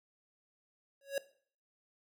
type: tone with exponential growth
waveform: square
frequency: 554.4 Hz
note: C#5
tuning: in tune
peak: -29 dBFS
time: 1.01-1.18 s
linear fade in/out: 2 ms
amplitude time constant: 35 ms
effects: noise-tail reverb RT60 0.5 s tail -18 dB re dry